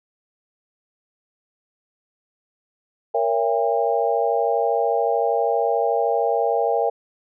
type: chord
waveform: sine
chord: A# diminished seventh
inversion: none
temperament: just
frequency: 466.2 / 559.4 / 671.3 / 805.5 Hz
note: A#4 / C#5 / E5 / G5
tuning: 0 / +16 / +31 / +47 cents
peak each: -22 / -25 / -23 / -23 dBFS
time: 3.14-6.9 s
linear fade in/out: 10 ms
effects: none